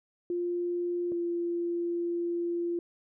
sine tone pair in turn, 350 / 344.2 Hz, F4 / F4, +4 / -25 cents, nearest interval unison, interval 29 cents, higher first, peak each -28 dBFS, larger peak neither, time 0.3-1.12 / 1.12-2.79 s, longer second, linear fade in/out 2 ms, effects none

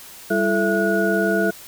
sine tone cluster, 197.2 / 337.8 / 435.7 / 667 / 1457 Hz, G3 / E4 / A4 / E5 / F#6, +11 / +42 / -17 / +20 / -27 cents, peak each -23 dBFS, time 0.3-1.51 s, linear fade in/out 10 ms, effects white hiss -41 dBFS RMS until 1.67 s

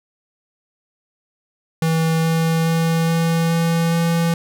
square tone with pitch steps, 162.3 / 163.33 / 164.38 / 165.42 / 166.48 / 167.54 Hz, E3 / E3 / E3 / E3 / E3 / E3, -27 / -16 / -5 / +6 / +17 / +28 cents, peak -16 dBFS, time 1.82-4.34 s, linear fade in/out 2 ms, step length 420 ms, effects none

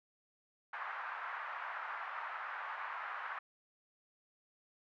white band-pass noise, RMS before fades -43 dBFS, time 0.73-3.39 s, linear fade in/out 5 ms, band 870 to 1600 Hz, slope 24 dB/octave, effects none

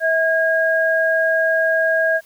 sine tone pair together, 647.3 / 1632 Hz, E5 / G#6, -32 / -31 cents, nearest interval octave + major third, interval 1601 cents, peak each -17 dBFS, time 0-2.21 s, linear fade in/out 50 ms, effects white hiss -52 dBFS RMS until 2.25 s

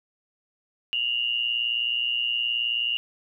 sine tone pair together, 2787 / 2906 Hz, F7 / F#7, -4 / -32 cents, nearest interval minor second, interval 72 cents, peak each -26 dBFS, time 0.93-2.97 s, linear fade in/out 0 ms, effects none

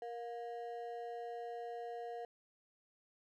triangle ring-modulated tone, 590 Hz, D5, 8 cents sharp, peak -37 dBFS, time 0.02-2.25 s, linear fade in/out 2 ms, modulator 120 Hz, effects none

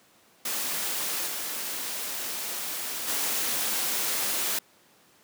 white noise with level steps, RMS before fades -30 / -33 / -28 dBFS, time 0.45-4.59 s, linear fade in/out 5 ms, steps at 1.26 / 3.07 s, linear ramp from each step 20 ms, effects pink hiss -59 dBFS RMS until 5.23 s + high-pass 200 Hz 12 dB/octave

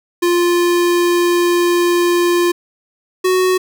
square tone pair in turn, 349.2 / 370 Hz, F4 / F#4, 0 / 0 cents, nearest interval minor second, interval 100 cents, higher second, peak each -12 dBFS, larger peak neither, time 0.22-2.52 / 3.24-3.58 s, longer first, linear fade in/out 10 ms, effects none

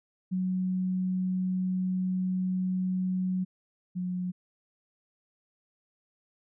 sine tone pair in turn, 184.9 / 181.09 Hz, F#3 / F#3, -1 / -37 cents, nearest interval unison, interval 36 cents, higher first, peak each -26 / -29 dBFS, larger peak first, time 0.31-3.45 / 3.95-4.32 s, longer first, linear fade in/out 20 ms, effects none

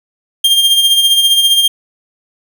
45% pulse tone with tremolo, 3200 Hz, G7, 35 cents sharp, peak -5 dBFS, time 0.44-1.68 s, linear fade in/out 5 ms, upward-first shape sine, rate 15 Hz, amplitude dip 50%, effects none

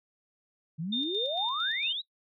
sine exponential sweep, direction up, 149.5 to 4000 Hz, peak -31 dBFS, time 0.78-2.02 s, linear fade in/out 20 ms
sine tone with tremolo, 3629 Hz, A#7, 47 cents flat, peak -28 dBFS, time 0.92-1.93 s, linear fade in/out 10 ms, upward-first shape square, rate 4.4 Hz, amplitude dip 40%
effects noise-tail reverb RT60 0.1 s tail -21 dB re dry

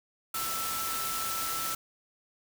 sine tone in noise, 1326 Hz, E6, 10 cents sharp, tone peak -35 dBFS, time 0.34-1.75 s, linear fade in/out 5 ms, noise white, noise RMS -34 dBFS, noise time 0.34-1.75 s, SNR -4 dB, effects none

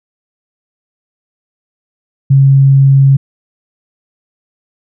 sine tone, 136.6 Hz, C#3, 25 cents flat, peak -3 dBFS, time 2.3-3.17 s, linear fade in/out 10 ms, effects none

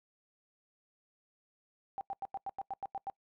sine tone bursts, 784 Hz, G5, in tune, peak -35 dBFS, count 10, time 1.98-3.099 s, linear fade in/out 0 ms, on 30 ms, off 91 ms, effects noise-tail reverb RT60 0.1 s tail -24 dB re dry

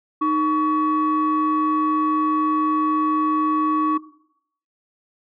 sine tone pair together, 309 / 1125 Hz, D#4 / C#6, -12 / +25 cents, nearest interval octave + minor seventh, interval 2237 cents, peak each -20 / -18 dBFS, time 0.21-3.98 s, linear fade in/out 10 ms, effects noise-tail reverb RT60 0.7 s tail -17 dB re dry + tanh soft clip ceiling -12 dBFS

